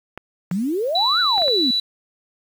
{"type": "clicks", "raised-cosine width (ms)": 0.5, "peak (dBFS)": -17, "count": 5, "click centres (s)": [0.176, 0.513, 1.38, 1.42, 1.481]}
{"type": "exponential two-way sweep", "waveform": "sine", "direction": "up then down", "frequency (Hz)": [167.1, 1516, 230.4], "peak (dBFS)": -19, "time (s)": [0.51, 1.71], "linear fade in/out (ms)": 5, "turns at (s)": 1.2}
{"type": "tone", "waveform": "sine", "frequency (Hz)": 3951, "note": "B7", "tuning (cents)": 0, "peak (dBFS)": -17, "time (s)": [0.95, 1.8], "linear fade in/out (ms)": 5}
{"effects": ["7-bit"]}